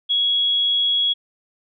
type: tone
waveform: sine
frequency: 3334 Hz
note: G#7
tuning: 6 cents sharp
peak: -16 dBFS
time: 0.09-1.14 s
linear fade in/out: 20 ms
effects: none